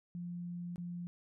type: tone with dropouts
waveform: sine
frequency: 174.61 Hz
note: F3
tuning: in tune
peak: -39 dBFS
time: 0.15-1.07 s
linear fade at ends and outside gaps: 0 ms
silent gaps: 0.759-0.78 s
effects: none